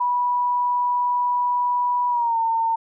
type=tone with pitch glide; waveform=sine; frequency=979 to 908.2 Hz; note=B5 to A#5; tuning=-15 to -45 cents; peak=-18 dBFS; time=0-2.76 s; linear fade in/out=10 ms; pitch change=-130 cents; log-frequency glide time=2.09-2.38 s; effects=none